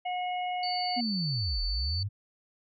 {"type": "harmonic tone", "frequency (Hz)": 725, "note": "F#5", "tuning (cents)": -35, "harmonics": [1, 3, 4], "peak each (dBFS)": [-30, -40, -42], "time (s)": [0.05, 1.01], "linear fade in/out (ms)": 10}
{"type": "tone", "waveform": "sine", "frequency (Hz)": 4500, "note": "C#8", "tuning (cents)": 25, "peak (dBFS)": -32, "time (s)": [0.63, 2.03], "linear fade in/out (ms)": 2}
{"type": "linear two-way sweep", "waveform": "sine", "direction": "down then up", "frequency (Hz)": [254.3, 38.89, 105.1], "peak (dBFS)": -29, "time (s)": [0.96, 2.09], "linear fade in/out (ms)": 20, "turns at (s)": 1.62}
{"effects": []}